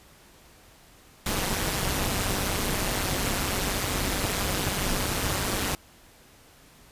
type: noise with amplitude modulation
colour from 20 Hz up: pink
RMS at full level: -24 dBFS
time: 1.26-5.75 s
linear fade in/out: 2 ms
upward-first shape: sine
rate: 195 Hz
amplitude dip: 75%
effects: pink hiss -54 dBFS RMS until 6.91 s + resampled to 32000 Hz